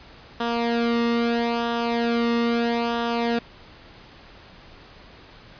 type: tone with flanger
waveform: sawtooth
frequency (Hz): 234.5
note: A#3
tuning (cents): +11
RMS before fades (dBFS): -23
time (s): 0.4-3.39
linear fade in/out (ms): 5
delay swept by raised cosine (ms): 0.44 to 1.28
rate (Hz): 0.77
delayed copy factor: -0.7
effects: pink hiss -47 dBFS RMS until 5.59 s + resampled to 11025 Hz